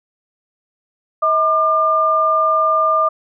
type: tone pair together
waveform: sine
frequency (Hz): 637.7 / 1200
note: D#5 / D6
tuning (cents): +42 / +37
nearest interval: major seventh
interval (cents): 1095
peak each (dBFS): -18 / -13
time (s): 1.22-3.09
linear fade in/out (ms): 10
effects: none